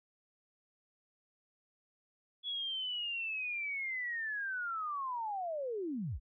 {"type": "linear sweep", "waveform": "sine", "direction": "down", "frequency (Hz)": [3400, 35.04], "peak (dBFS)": -35, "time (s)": [2.43, 6.2], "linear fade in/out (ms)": 50, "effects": []}